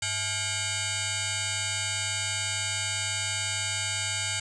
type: tone with frequency modulation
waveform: sine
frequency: 2370 Hz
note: D7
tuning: 15 cents sharp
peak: -27 dBFS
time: 0.02-4.4 s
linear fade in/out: 5 ms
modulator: 757 Hz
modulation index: 7.9
effects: none